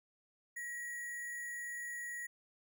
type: tone with sample-and-hold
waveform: sine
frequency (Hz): 1909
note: A#6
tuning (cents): +41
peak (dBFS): -40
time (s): 0.56-2.27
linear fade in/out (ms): 10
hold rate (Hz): 8820
effects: none